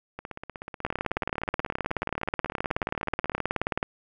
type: two click trains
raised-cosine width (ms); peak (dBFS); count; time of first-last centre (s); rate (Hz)
0.5; -21 / -10; 53 / 57; 0.19-3.38 / 0.85-3.829; 16.3 / 18.8
effects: none